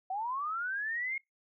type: linear sweep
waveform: sine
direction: up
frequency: 732 to 2168 Hz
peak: -32 dBFS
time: 0.1-1.18 s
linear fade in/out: 5 ms
effects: noise-tail reverb RT60 0.2 s tail -26 dB re dry